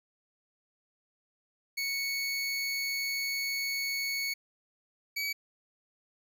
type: tone pair in turn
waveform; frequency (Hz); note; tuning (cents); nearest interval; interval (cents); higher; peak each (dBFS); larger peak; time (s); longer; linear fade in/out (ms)
25% pulse; 2217 / 2273; C#7 / C#7; 0 / +43; unison; 43; second; -27 / -27; neither; 1.77-4.34 / 5.16-5.33; first; 10
effects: none